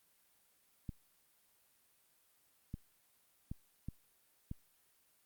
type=clicks; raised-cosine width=5 ms; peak=-29 dBFS; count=5; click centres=0.892 / 2.741 / 3.515 / 3.886 / 4.514 s; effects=white hiss -72 dBFS RMS until 5.25 s + Opus 32 kbps